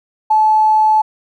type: tone with tanh clipping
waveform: triangle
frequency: 865 Hz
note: A5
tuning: 30 cents flat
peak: -8 dBFS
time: 0.3-1.02 s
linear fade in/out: 10 ms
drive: 3 dB
effects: none